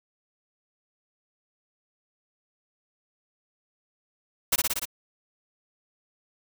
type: noise with echo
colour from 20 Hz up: white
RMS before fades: -21 dBFS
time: 4.52-4.56 s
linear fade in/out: 10 ms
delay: 59 ms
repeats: 5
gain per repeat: -2 dB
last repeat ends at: 4.855 s
effects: none